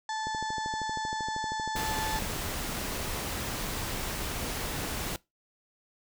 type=harmonic tone; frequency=873 Hz; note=A5; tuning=14 cents flat; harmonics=1 / 2 / 4 / 5 / 6 / 7 / 8 / 9; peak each=-32 / -38 / -44 / -46 / -48 / -49 / -50 / -51 dBFS; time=0.09-2.19 s; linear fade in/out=2 ms
type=click train; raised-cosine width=2 ms; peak=-26 dBFS; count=27; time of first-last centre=0.27-2.301 s; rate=12.8 Hz
type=noise; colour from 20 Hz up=pink; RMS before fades=-34 dBFS; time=1.76-5.16 s; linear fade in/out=0 ms
effects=noise-tail reverb RT60 0.2 s tail -21 dB re dry